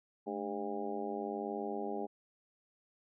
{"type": "harmonic tone with a mistuned harmonic", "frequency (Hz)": 100.9, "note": "G#2", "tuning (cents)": -49, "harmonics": [2, 3, 4, 5, 6, 7, 8], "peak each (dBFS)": [-43, -44, -40, -46, -46, -46, -43], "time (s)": [0.26, 2.07], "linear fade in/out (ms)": 20, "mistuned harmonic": 2, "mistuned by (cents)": 110, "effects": []}